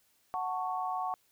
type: chord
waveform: sine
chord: F# minor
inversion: none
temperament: just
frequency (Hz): 740 / 888 / 1110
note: F#5 / A5 / C#6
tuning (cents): 0 / +16 / +2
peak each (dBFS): -34 / -38 / -36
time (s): 0.34-1.14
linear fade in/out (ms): 0
effects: white hiss -70 dBFS RMS until 1.31 s